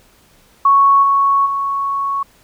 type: tone with level steps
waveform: sine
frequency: 1108.7 Hz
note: C#6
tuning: in tune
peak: -7 / -10 / -16 dBFS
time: 0.65-2.23 s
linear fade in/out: 5 ms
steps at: 1.02 / 1.45 s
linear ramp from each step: 20 ms
effects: pink hiss -51 dBFS RMS until 2.43 s